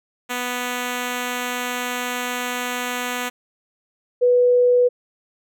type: tone pair in turn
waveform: 5% pulse / sine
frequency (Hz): 246.9 / 492.1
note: B3 / B4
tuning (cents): 0 / -6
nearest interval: octave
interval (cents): 1194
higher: second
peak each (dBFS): -12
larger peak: neither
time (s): 0.29-3.3 / 4.21-4.89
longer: first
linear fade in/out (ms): 20
effects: none